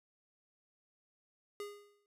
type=tone with exponential decay; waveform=square; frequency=410 Hz; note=G#4; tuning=22 cents flat; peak=-39 dBFS; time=1.6-2.06 s; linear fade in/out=1 ms; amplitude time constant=100 ms; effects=resampled to 32000 Hz